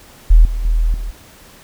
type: tone with level steps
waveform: sine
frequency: 40.14 Hz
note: E1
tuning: 45 cents flat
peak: -3 / -17 / -11 / -20 dBFS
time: 0.3-1.11 s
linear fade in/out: 10 ms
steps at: 0.45 / 0.65 / 0.94 s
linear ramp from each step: 2 ms
effects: pink hiss -43 dBFS RMS until 1.63 s